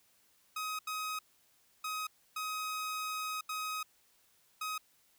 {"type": "tone bursts at uneven times", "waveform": "sawtooth", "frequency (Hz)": 1262, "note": "D#6", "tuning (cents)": 24, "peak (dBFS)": -32, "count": 6, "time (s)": [[0.56, 0.79], [0.87, 1.19], [1.84, 2.07], [2.36, 3.41], [3.49, 3.83], [4.61, 4.78]], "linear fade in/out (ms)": 5, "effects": ["white hiss -69 dBFS RMS until 5.18 s"]}